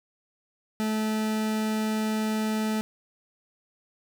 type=tone; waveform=40% pulse; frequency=217.1 Hz; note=A3; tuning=23 cents flat; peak=-24 dBFS; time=0.8-2.81 s; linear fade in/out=0 ms; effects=none